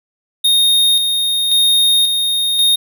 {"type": "tone with tremolo", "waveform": "square", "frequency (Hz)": 3700, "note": "A#7", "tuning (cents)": -14, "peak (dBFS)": -10, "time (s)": [0.44, 2.76], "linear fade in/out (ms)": 10, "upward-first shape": "square", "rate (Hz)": 0.93, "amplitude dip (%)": 40, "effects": []}